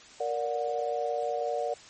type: chord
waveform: sine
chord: Bb augmented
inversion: none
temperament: just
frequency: 466.2 / 582.7 / 728.4 Hz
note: Bb4 / D5 / F#5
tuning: 0 / -14 / -27 cents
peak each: -32 dBFS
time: 0.2-1.74 s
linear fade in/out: 5 ms
effects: white hiss -51 dBFS RMS until 1.89 s + MP3 32 kbps